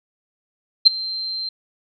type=tone with ADSR envelope; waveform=sine; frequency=4137 Hz; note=C8; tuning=20 cents flat; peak=-3 dBFS; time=0.85-1.49 s; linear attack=20 ms; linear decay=12 ms; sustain=-21 dB; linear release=4 ms; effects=none